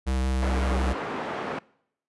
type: tone with vibrato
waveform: square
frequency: 65 Hz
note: C2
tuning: 11 cents flat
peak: -24 dBFS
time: 0.06-0.94 s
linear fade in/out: 20 ms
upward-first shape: triangle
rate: 5.6 Hz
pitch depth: 16 cents each way
type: band-pass noise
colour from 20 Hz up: pink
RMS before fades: -32 dBFS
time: 0.42-1.59 s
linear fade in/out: 5 ms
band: 270 to 1600 Hz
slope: 12 dB/octave
effects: noise-tail reverb RT60 0.7 s tail -23 dB re dry + resampled to 24000 Hz